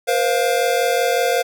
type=chord; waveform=square; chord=Bb suspended second; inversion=none; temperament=equal with one note detuned; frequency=477.9 / 523.3 / 698.5 Hz; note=Bb4 / C5 / F5; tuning=+43 / 0 / 0 cents; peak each=-21 dBFS; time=0.07-1.43 s; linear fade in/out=20 ms; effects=none